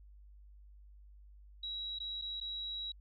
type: tone with dropouts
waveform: sine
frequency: 3873 Hz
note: B7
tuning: 35 cents flat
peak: -38 dBFS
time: 1.63-2.92 s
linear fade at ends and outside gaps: 5 ms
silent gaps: 1.988-2.001 / 2.215-2.22 / 2.402-2.411 s
effects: added 50 Hz sine -54 dBFS peak until 3 s